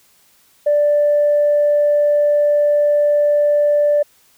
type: tone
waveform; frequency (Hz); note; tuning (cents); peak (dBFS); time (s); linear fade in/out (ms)
sine; 587.3; D5; 0; -10; 0.66-4.03; 10
effects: tanh soft clip ceiling -7 dBFS + white hiss -54 dBFS RMS until 4.37 s